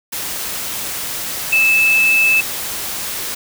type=tone in noise; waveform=sine; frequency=2621 Hz; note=E7; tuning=11 cents flat; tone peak=-10 dBFS; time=1.52-2.41 s; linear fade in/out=10 ms; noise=white; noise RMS=-24 dBFS; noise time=0.12-3.35 s; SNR=+11 dB; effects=none